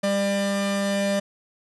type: tone pair together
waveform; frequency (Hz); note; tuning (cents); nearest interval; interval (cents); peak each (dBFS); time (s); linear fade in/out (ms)
45% pulse; 199.3 / 597.2; G3 / D5; +29 / +29; octave + perfect fifth; 1900; -24; 0.03-1.2; 10
effects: resampled to 24000 Hz + 10-bit